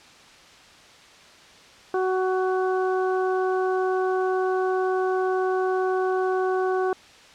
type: harmonic tone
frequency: 373.5 Hz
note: F#4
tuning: 16 cents sharp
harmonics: 1 / 2 / 3 / 4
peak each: -22 / -28 / -32 / -34 dBFS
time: 1.94-6.93 s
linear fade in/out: 2 ms
effects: white hiss -49 dBFS RMS until 7.34 s + low-pass 5000 Hz 12 dB/octave